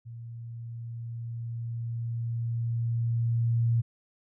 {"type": "tone with level ramp", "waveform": "sine", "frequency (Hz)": 116.54, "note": "A#2", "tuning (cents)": 0, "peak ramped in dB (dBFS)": [-39, -21], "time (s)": [0.05, 3.82], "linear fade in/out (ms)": 20, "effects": []}